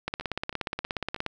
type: two click trains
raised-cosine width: 0.3 ms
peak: -24 / -13 dBFS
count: 4 / 21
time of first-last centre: 0.21-1.162 / 0.08-1.263 s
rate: 3.15 / 16.9 Hz
effects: none